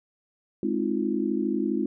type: chord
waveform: sine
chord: F minor seventh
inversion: first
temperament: just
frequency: 209.5 / 261.9 / 314.3 / 349.2 Hz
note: Ab3 / C4 / Eb4 / F4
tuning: +15 / +2 / +18 / 0 cents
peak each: -29 dBFS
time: 0.63-1.86 s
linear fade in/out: 2 ms
effects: none